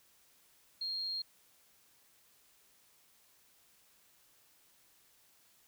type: tone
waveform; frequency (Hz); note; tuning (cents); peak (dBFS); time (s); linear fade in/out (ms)
sine; 4232; C8; +19; -35; 0.81-1.22; 5
effects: white hiss -67 dBFS RMS until 5.67 s